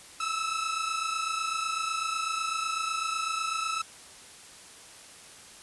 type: tone pair together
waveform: sawtooth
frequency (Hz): 1295 / 1323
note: E6 / E6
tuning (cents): -31 / +6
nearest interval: unison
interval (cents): 37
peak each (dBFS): -28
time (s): 0.2-3.82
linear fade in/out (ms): 5
effects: white hiss -49 dBFS RMS until 5.62 s + resampled to 24000 Hz